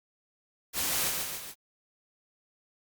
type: noise with echo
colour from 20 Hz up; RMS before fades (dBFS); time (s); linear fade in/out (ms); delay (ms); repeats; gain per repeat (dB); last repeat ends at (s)
white; -30; 0.73-1.13; 50; 140; 3; -4; 1.55
effects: Opus 48 kbps